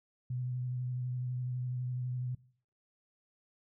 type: tone with vibrato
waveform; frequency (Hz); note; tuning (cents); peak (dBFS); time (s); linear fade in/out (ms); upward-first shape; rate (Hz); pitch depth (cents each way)
sine; 125.3; B2; +25; -33; 0.3-2.35; 5; sine; 12; 21
effects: noise-tail reverb RT60 0.5 s tail -20 dB re dry